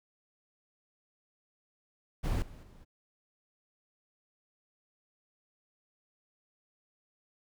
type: noise with level steps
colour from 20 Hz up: brown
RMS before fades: -31 / -49 / -54 dBFS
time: 2.23-2.85 s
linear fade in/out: 20 ms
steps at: 2.42 / 2.63 s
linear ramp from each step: 2 ms
effects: none